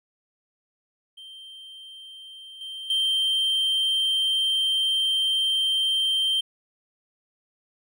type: tone with level steps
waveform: triangle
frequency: 3141 Hz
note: G7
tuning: 3 cents sharp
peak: -39 / -32 / -19 dBFS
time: 1.17-6.41 s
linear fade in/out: 10 ms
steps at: 2.61 / 2.9 s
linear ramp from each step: 2 ms
effects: none